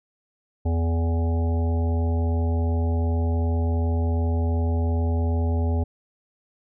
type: harmonic tone with a mistuned harmonic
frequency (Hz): 82.7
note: E2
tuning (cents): +6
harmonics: 1 / 3 / 5 / 7 / 9 / 10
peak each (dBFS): -20 / -30 / -34 / -37 / -39 / -40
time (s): 0.65-5.84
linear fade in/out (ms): 10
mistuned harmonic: 5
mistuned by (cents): +25
effects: none